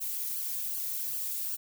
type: noise with flanger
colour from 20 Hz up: violet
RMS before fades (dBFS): -34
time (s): 0-1.57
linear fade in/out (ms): 20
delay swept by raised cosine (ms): 0.66 to 2.76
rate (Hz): 2.6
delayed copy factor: +0.85
effects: none